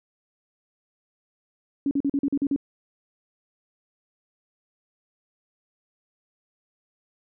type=tone bursts; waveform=sine; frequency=280 Hz; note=C#4; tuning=18 cents sharp; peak=-20 dBFS; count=8; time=1.86-2.562 s; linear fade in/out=2 ms; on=51 ms; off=42 ms; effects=none